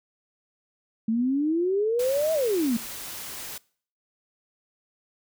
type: exponential two-way sweep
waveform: sine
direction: up then down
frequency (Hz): 217.6 to 654 to 217.6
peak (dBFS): -21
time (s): 1.08-2.77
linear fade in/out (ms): 5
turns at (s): 2.33
type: noise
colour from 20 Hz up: white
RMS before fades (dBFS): -37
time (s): 1.99-3.58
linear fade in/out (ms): 5
effects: noise-tail reverb RT60 0.5 s tail -23 dB re dry

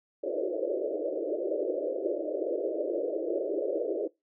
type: band-pass noise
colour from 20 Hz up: white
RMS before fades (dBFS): -31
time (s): 0.23-4.08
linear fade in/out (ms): 10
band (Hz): 310 to 610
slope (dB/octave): 96
effects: noise-tail reverb RT60 0.2 s tail -22 dB re dry

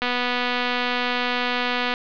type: click train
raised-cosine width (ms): 0.3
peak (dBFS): -8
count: 473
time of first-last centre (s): 0.02-1.939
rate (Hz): 246
effects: resampled to 11025 Hz + 7-bit

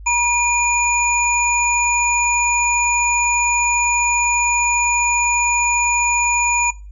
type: tone cluster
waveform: sine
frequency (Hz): 958 / 2425 / 6910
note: A#5 / D#7 / A8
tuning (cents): +47 / -45 / -32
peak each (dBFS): -18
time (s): 0.06-6.71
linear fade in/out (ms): 10
effects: noise-tail reverb RT60 0.3 s tail -20 dB re dry + added 50 Hz sine -33 dBFS peak until 6.91 s

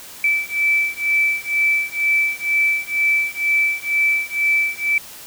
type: beating tone pair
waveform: sine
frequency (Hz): 2317 / 2319.1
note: D7 / D7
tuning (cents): -24 / -22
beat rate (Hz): 2.1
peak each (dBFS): -19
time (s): 0.24-4.98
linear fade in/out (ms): 2
effects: white hiss -38 dBFS RMS until 5.26 s

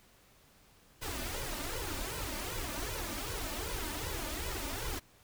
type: noise with flanger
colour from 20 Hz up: pink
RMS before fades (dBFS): -38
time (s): 1.01-5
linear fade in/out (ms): 20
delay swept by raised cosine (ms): 2 to 3.4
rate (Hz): 2.6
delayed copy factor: +0.8
effects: pink hiss -63 dBFS RMS until 5.23 s

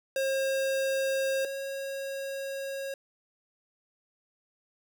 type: tone pair in turn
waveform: square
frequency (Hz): 537 / 545.8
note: C5 / C#5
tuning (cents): +45 / -27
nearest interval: unison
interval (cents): 28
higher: second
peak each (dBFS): -27 / -34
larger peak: first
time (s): 0.16-1.45 / 1.45-2.94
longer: second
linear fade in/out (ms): 2
effects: none

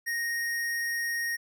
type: tone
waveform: square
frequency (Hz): 1864.7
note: A#6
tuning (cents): 0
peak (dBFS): -29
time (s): 0.06-1.37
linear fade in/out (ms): 20
effects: none

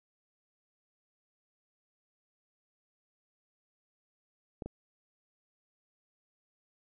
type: clicks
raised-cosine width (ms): 2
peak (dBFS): -25 / -26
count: 2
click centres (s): 4.622 / 4.66
effects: none

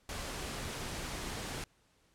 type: noise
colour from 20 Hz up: pink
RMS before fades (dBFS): -40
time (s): 0.09-1.64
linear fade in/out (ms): 2
effects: pink hiss -70 dBFS RMS until 2.14 s + low-pass 10000 Hz 12 dB/octave

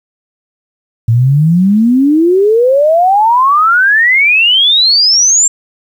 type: exponential sweep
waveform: sine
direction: up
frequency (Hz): 110.5 to 7490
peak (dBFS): -5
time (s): 1.08-5.48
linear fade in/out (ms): 5
effects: 7-bit

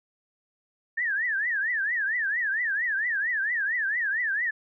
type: tone with vibrato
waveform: sine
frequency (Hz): 1760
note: A6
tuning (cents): 0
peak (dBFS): -24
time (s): 0.97-4.51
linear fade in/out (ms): 10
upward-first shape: triangle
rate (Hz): 4.4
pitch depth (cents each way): 240
effects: none

